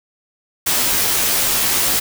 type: noise with comb filter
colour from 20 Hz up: white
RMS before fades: -17 dBFS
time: 0.66-2 s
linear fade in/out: 10 ms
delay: 14 ms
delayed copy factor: -0.9
effects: none